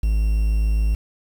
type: tone with quantisation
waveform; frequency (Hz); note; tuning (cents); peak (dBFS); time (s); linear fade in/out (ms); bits
triangle; 53.6; A1; -45; -14; 0.03-0.95; 5; 7
effects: none